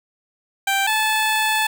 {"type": "tone pair in turn", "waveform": "15% pulse", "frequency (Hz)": [784, 869.5], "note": ["G5", "A5"], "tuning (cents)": [0, -21], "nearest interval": "major second", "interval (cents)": 179, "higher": "second", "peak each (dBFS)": -11, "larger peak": "neither", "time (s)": [[0.67, 0.87], [0.87, 1.67]], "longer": "second", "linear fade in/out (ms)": 5, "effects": []}